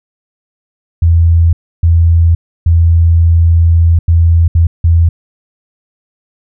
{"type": "tone bursts at uneven times", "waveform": "sine", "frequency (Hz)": 83.6, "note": "E2", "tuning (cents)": 25, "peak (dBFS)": -4, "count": 6, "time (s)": [[1.02, 1.53], [1.83, 2.35], [2.66, 3.99], [4.08, 4.48], [4.55, 4.67], [4.84, 5.09]], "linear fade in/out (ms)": 5, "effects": []}